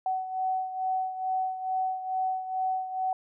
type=beating tone pair; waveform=sine; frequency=751 / 753.3 Hz; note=F#5 / F#5; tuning=+26 / +31 cents; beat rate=2.3 Hz; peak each=-28 / -34 dBFS; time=0.06-3.13 s; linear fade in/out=2 ms; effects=none